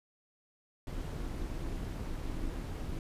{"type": "noise with amplitude modulation", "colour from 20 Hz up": "brown", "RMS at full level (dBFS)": -35, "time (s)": [0.87, 2.99], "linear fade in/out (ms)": 2, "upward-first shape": "sine", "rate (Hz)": 297, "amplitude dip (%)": 55, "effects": ["resampled to 32000 Hz"]}